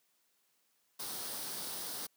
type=noise with comb filter; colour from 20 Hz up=white; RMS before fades=-41 dBFS; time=0.99-2.07 s; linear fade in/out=10 ms; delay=0.21 ms; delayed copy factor=+0.5; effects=white hiss -75 dBFS RMS until 2.16 s + high-pass 150 Hz 12 dB/octave